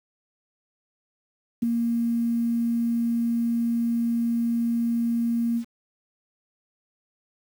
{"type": "tone with ADSR envelope", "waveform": "sine", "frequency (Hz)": 233.5, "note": "A#3", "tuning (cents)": 3, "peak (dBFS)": -16, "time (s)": [1.62, 5.65], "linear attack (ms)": 12, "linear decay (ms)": 3, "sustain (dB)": -5, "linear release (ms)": 82, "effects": ["8-bit"]}